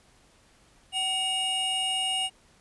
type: tone pair together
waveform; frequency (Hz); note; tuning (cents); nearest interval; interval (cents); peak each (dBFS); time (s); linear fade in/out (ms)
square; 756 / 2854; F#5 / F7; +37 / +37; octave + major seventh; 2300; -34 / -27; 0.92-2.3; 50
effects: pink hiss -60 dBFS RMS until 2.6 s + resampled to 24000 Hz